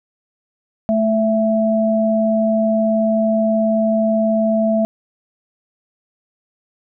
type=tone pair together; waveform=sine; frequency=219 / 662.4 Hz; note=A3 / E5; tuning=-8 / +8 cents; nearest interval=octave + perfect fifth; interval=1916 cents; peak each=-16 dBFS; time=0.89-4.85 s; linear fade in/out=0 ms; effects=none